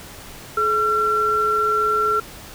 sine tone pair together, 426.5 / 1359.1 Hz, G#4 / F6, +46 / -48 cents, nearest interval octave + minor sixth, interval 2006 cents, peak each -23 / -17 dBFS, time 0.57-2.2 s, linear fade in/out 5 ms, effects pink hiss -39 dBFS RMS until 2.54 s

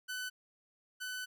sawtooth tone pair in turn, 1503 / 1503 Hz, F#6 / F#6, +27 / +27 cents, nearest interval unison, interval 0 cents, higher neither, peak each -34 / -35 dBFS, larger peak first, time 0.08-0.3 / 1-1.26 s, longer second, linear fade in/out 20 ms, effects none

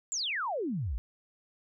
sine exponential sweep, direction down, 7620 to 49 Hz, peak -30 dBFS, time 0.12-0.98 s, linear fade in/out 0 ms, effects none

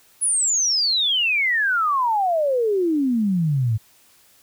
sine exponential sweep, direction down, 10430 to 104.7 Hz, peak -17 dBFS, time 0.21-3.78 s, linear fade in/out 20 ms, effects white hiss -55 dBFS RMS until 4.42 s

